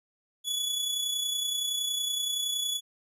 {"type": "tone with amplitude modulation", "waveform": "sawtooth", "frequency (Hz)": 3407, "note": "G#7", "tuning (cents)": 44, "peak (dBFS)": -23, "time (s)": [0.44, 2.81], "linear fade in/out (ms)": 50, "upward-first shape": "sine", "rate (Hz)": 30.7, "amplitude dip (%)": 45, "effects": ["resampled to 32000 Hz"]}